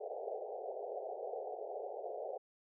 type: band-pass noise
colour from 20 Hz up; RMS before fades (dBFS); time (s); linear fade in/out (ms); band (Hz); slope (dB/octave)
pink; -43; 0-2.38; 10; 400 to 780; 96
effects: none